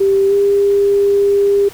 sine tone with pitch glide, 392 to 401.4 Hz, G4 to G4, 0 to +41 cents, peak -9 dBFS, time 0-1.69 s, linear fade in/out 10 ms, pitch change +41 cents, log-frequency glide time 0.28-0.33 s, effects pink hiss -37 dBFS RMS until 1.73 s

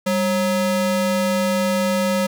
square ring-modulated tone, 370 Hz, F#4, in tune, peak -15 dBFS, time 0.06-2.27 s, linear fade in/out 10 ms, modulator 172 Hz, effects none

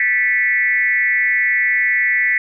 sine tone with frequency modulation, 1972 Hz, B6, 3 cents flat, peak -13 dBFS, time 0-2.38 s, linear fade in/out 2 ms, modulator 214 Hz, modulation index 0.94, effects none

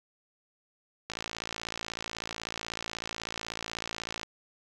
click train, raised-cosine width 0.2 ms, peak -17 dBFS, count 177, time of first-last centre 1.1-4.232 s, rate 56.2 Hz, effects none

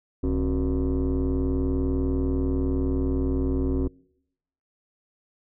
sine tone with frequency modulation, 169.9 Hz, F3, 47 cents flat, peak -19 dBFS, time 0.23-3.88 s, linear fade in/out 10 ms, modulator 100 Hz, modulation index 2.1, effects noise-tail reverb RT60 0.8 s tail -26 dB re dry + tanh soft clip ceiling -20 dBFS

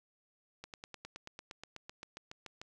slowing click train, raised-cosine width 0.2 ms, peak -28 dBFS, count 17, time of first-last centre 0.64-2.615 s, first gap 98 ms, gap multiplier 1.03, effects none

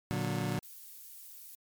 30% pulse chord, Bb augmented, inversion none, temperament just, 116.54 / 145.68 / 182.1 Hz, Bb2 / D3 / F#3, 0 / -14 / -27 cents, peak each -33 dBFS, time 0.11-0.59 s, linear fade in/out 0 ms
violet noise, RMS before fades -49 dBFS, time 0.63-1.55 s, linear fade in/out 0 ms
effects MP3 96 kbps

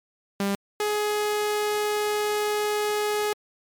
sawtooth tone pair in turn, 198.9 / 419.4 Hz, G3 / G#4, +25 / +17 cents, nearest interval octave + minor second, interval 1292 cents, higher second, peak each -19 dBFS, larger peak neither, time 0.4-0.55 / 0.8-3.33 s, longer second, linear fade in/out 2 ms, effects MP3 96 kbps

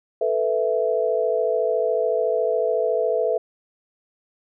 sine chord, A suspended second, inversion none, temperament equal, 440 / 493.9 / 659.3 Hz, A4 / B4 / E5, 0 / 0 / 0 cents, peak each -23 dBFS, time 0.21-3.38 s, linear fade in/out 5 ms, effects none

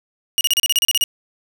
sawtooth tone bursts, 2874 Hz, F7, 49 cents sharp, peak -10 dBFS, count 11, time 0.38-1.039 s, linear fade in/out 0 ms, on 29 ms, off 34 ms, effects none

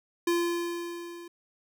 square tone with level ramp, 344 Hz, F4, 26 cents flat, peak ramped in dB -23 to -43 dBFS, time 0.27-1.28 s, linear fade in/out 5 ms, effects none

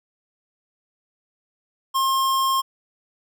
square tone, 1068 Hz, C6, 35 cents sharp, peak -19 dBFS, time 1.94-2.62 s, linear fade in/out 20 ms, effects none

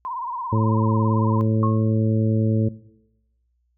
sine tone with vibrato, 987.8 Hz, B5, in tune, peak -26 dBFS, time 0.05-1.41 s, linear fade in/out 0 ms, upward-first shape sine, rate 18 Hz, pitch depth 110 cents each way
harmonic tone, 110 Hz, A2, in tune, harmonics 1 / 2 / 3 / 4 / 5, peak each -18 / -24 / -28 / -30 / -32 dBFS, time 0.52-2.69 s, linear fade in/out 10 ms
sine tone with exponential decay, 1085 Hz, C#6, 37 cents flat, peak -20 dBFS, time 1.63-1.94 s, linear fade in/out 2 ms, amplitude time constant 67 ms
effects noise-tail reverb RT60 0.9 s tail -19 dB re dry + added 60 Hz sine -65 dBFS peak until 3.77 s

